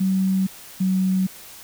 sine tone pair in turn, 190 / 187.82 Hz, F#3 / F#3, +46 / +26 cents, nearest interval unison, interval 20 cents, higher first, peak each -17 dBFS, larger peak neither, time 0-0.47 / 0.8-1.27 s, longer neither, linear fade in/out 10 ms, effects white hiss -42 dBFS RMS until 1.63 s

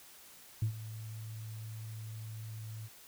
sine tone with ADSR envelope, 110 Hz, A2, in tune, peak -25 dBFS, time 0.62-2.89 s, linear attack 4 ms, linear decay 97 ms, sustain -16 dB, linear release 38 ms, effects tanh soft clip ceiling -25 dBFS + white hiss -56 dBFS RMS until 3.07 s

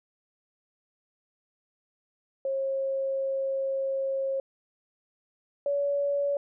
sine tone pair in turn, 540 / 567.5 Hz, C#5 / C#5, -45 / +41 cents, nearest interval minor second, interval 86 cents, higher second, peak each -26 / -24 dBFS, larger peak second, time 2.45-4.4 / 5.66-6.37 s, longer first, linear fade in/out 2 ms, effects none

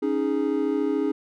triangle chord, C# suspended second, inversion none, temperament equal, 277.2 / 311.1 / 415.3 Hz, C#4 / D#4 / G#4, 0 / 0 / 0 cents, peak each -24 dBFS, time 0.02-1.12 s, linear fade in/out 10 ms, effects none

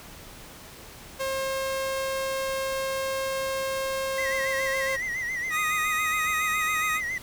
sawtooth tone, 535 Hz, C5, 38 cents sharp, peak -23 dBFS, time 1.19-4.97 s, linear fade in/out 20 ms
triangle tone with vibrato, 1981 Hz, B6, 5 cents sharp, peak -26 dBFS, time 4.18-7.18 s, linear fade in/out 2 ms, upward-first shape sine, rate 7.2 Hz, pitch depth 89 cents each way
25% pulse tone with pitch glide, 1241 to 1248.9 Hz, D#6 to D#6, -5 to +6 cents, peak -22 dBFS, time 5.5-7.01 s, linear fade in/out 50 ms, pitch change +11 cents, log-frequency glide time 5.83-6.06 s
effects pink hiss -45 dBFS RMS until 7.22 s

